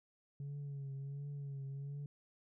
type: tone with vibrato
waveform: sine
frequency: 140 Hz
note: C#3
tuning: 18 cents sharp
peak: -39 dBFS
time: 0.4-2.06 s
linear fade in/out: 2 ms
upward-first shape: triangle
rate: 1.4 Hz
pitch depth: 51 cents each way
effects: tanh soft clip ceiling -40 dBFS